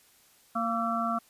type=harmonic tone with a mistuned harmonic; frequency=230.6 Hz; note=A#3; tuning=19 cents flat; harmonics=1 / 3 / 5 / 6; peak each=-32 / -32 / -32 / -32 dBFS; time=0.55-1.19 s; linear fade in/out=10 ms; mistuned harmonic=6; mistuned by=-57 cents; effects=white hiss -61 dBFS RMS until 1.29 s + resampled to 32000 Hz